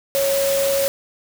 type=tone in noise; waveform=sine; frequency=552 Hz; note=C#5; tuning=7 cents flat; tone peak=-17 dBFS; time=0.15-0.88 s; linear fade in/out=0 ms; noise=white; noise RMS=-25 dBFS; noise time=0.15-0.88 s; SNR=+5 dB; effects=none